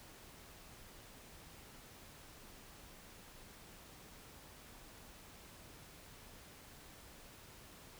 silence, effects pink hiss -57 dBFS RMS until 7.99 s

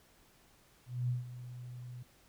sine tone with ADSR envelope, 123.47 Hz, B2, in tune, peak -29 dBFS, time 0.86-2.03 s, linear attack 230 ms, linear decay 150 ms, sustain -14 dB, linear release 6 ms, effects pink hiss -65 dBFS RMS until 2.28 s

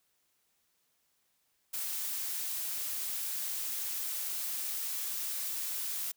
blue noise, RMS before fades -36 dBFS, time 1.73-6.12 s, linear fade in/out 10 ms, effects white hiss -75 dBFS RMS until 6.16 s

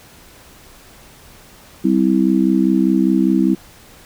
harmonic tone, 65 Hz, C2, 11 cents flat, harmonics 3 / 4 / 5, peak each -16 / -16 / -16 dBFS, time 1.84-3.55 s, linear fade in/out 10 ms, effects pink hiss -44 dBFS RMS until 4.05 s

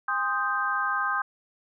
sine chord, Ab major seventh, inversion none, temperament equal with one note detuned, 811.2 / 1046.5 / 1244.5 / 1568 Hz, Ab5 / C6 / Eb6 / G6, -41 / 0 / 0 / 0 cents, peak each -34 / -31 / -28 / -28 dBFS, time 0.08-1.22 s, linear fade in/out 5 ms, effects none

